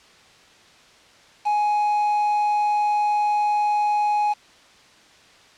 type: tone with quantisation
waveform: triangle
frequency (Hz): 835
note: G#5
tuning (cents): +9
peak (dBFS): -16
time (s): 1.45-4.34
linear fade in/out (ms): 20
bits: 6
effects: white hiss -51 dBFS RMS until 5.57 s + low-pass 5000 Hz 12 dB/octave